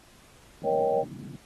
pink band-pass noise, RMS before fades -41 dBFS, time 0.62-1.36 s, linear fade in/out 0 ms, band 120 to 320 Hz, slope 48 dB/octave
sine chord, Eb dominant seventh, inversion second, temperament equal with one note detuned, 471.6 / 554.4 / 622.3 / 784 Hz, Bb4 / Db5 / Eb5 / G5, +20 / 0 / 0 / 0 cents, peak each -26 / -27 / -30 / -28 dBFS, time 0.63-1.05 s, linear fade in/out 50 ms
effects pink hiss -56 dBFS RMS until 1.45 s + AAC 32 kbps

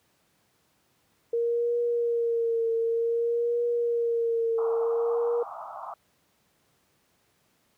sine tone with vibrato, 466.2 Hz, A#4, in tune, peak -23 dBFS, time 1.33-5.43 s, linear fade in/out 5 ms, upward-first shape triangle, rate 0.54 Hz, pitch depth 40 cents each way
pink band-pass noise, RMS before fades -39 dBFS, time 4.58-5.94 s, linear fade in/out 2 ms, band 640 to 1300 Hz, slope 96 dB/octave
effects pink hiss -68 dBFS RMS until 7.77 s + high-pass 100 Hz 12 dB/octave

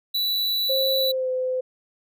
square tone, 3951 Hz, B7, in tune, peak -22 dBFS, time 0.14-1.12 s, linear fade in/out 10 ms
sine tone with pitch glide, 532 to 511.8 Hz, C5 to C5, +29 to -38 cents, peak -22 dBFS, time 0.69-1.61 s, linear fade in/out 10 ms, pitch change -67 cents, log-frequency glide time 0.99-1.3 s
effects none

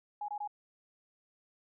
sine tone bursts, 830.6 Hz, G#5, in tune, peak -35 dBFS, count 3, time 0.21-0.476 s, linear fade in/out 5 ms, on 74 ms, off 22 ms, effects none

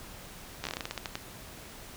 slowing click train, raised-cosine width 0.2 ms, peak -16 dBFS, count 13, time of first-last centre 0.64-1.155 s, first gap 13 ms, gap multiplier 1.2, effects pink hiss -47 dBFS RMS until 1.96 s

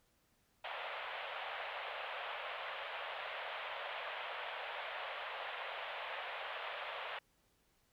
pink band-pass noise, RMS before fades -44 dBFS, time 0.64-7.19 s, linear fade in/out 5 ms, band 530 to 3400 Hz, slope 48 dB/octave, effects pink hiss -75 dBFS RMS until 7.92 s

